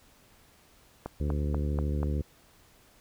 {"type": "click train", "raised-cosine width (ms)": 1, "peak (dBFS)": -20, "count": 5, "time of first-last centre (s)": [1.06, 2.031], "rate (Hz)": 4.12}
{"type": "harmonic tone", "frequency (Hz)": 73.42, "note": "D2", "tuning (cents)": 0, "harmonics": [1, 2, 3, 4, 5, 6, 7], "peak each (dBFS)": [-28, -34, -38, -40, -42, -44, -45], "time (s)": [1.2, 2.22], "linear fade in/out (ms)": 5}
{"effects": ["pink hiss -60 dBFS RMS until 3 s"]}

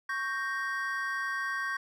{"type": "chord", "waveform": "triangle", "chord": "G diminished", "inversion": "second", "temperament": "equal", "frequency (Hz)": [1108.7, 1568, 1864.7], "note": ["Db6", "G6", "Bb6"], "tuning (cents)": [0, 0, 0], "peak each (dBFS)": [-34, -32, -34], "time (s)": [0.09, 1.77], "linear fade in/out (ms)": 5, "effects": []}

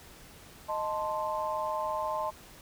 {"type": "chord", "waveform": "sine", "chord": "A diminished", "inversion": "second", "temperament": "equal", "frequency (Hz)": [622.3, 880, 1046.5], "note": ["Eb5", "A5", "C6"], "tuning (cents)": [0, 0, 0], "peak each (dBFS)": -34, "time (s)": [0.68, 2.31], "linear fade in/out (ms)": 20, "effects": ["pink hiss -52 dBFS RMS until 2.61 s"]}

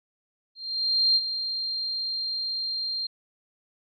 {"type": "tone with ADSR envelope", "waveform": "sine", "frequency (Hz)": 4186, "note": "C8", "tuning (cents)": 0, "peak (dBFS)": -17, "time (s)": [0.55, 3.07], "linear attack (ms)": 610, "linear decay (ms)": 39, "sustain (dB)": -10, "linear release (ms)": 8, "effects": []}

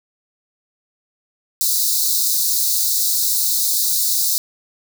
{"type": "high-pass noise", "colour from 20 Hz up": "white", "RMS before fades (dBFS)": -18, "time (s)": [1.61, 4.38], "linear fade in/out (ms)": 0, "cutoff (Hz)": 3800, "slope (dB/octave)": 96, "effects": []}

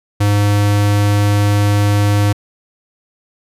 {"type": "tone", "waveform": "square", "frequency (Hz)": 102.6, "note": "G#2", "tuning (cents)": -21, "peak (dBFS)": -11, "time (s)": [0.2, 2.33], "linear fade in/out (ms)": 10, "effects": ["resampled to 32000 Hz"]}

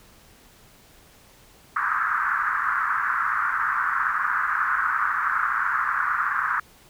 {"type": "band-pass noise", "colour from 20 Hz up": "white", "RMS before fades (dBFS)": -24, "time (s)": [1.76, 6.6], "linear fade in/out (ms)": 5, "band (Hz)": [1100, 1600], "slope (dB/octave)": 48, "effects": ["pink hiss -53 dBFS RMS until 6.89 s"]}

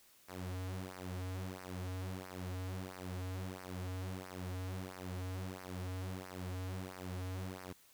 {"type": "tone with flanger", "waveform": "sawtooth", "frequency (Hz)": 92.5, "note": "F#2", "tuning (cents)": 0, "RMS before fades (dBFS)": -43, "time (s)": [0.28, 7.73], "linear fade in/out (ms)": 10, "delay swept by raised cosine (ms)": [0.27, 5.67], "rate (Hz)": 1.5, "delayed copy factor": -1, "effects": ["white hiss -65 dBFS RMS until 7.93 s"]}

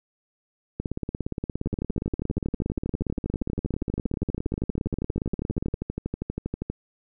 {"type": "two click trains", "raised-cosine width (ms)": 3, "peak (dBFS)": [-15, -15], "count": [64, 86], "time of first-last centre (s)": [[1.66, 6.7], [0.8, 5.742]], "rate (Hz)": [12.5, 17.2], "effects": []}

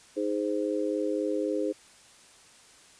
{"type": "chord", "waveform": "sine", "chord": "Ab major", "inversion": "second", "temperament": "just", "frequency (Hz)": [311.5, 415.3, 519.1], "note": ["Eb4", "Ab4", "C5"], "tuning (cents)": [2, 0, -14], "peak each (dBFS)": [-30, -31, -31], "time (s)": [0.16, 1.73], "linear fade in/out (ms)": 20, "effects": ["white hiss -55 dBFS RMS until 2.99 s", "resampled to 22050 Hz"]}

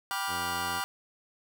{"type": "chord", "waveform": "sawtooth", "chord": "G dominant seventh", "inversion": "none", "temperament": "just", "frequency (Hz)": [784, 980, 1176, 1411.2], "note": ["G5", "B5", "D6", "F6"], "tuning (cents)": [0, -14, 2, 18], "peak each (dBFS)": -32, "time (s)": [0.11, 0.84], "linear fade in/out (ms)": 0}
{"type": "tone", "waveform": "10% pulse", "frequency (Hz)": 87.31, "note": "F2", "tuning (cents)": 0, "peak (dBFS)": -32, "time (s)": [0.27, 0.82], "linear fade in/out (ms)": 50}
{"effects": []}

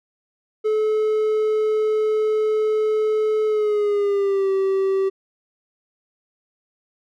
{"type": "tone with pitch glide", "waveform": "triangle", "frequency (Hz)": [431.2, 386.4], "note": ["A4", "G4"], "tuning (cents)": [-35, -25], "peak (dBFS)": -15, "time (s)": [0.64, 5.1], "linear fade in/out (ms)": 20, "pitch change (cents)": -190, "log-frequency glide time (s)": [3.46, 4.51], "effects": []}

